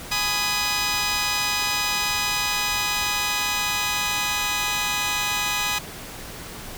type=chord; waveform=10% pulse; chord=G# minor; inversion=none; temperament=just; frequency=830.6 / 996.7 / 1245.9 Hz; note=G#5 / B5 / D#6; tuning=0 / +16 / +2 cents; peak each=-19 dBFS; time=0.11-5.79 s; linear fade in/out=10 ms; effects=pink hiss -37 dBFS RMS until 6.77 s